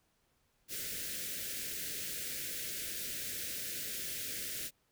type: band-stop noise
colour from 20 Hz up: white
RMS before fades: -40 dBFS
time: 0.68-4.71 s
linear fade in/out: 50 ms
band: 580 to 1500 Hz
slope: 48 dB/octave
effects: pink hiss -75 dBFS RMS until 4.91 s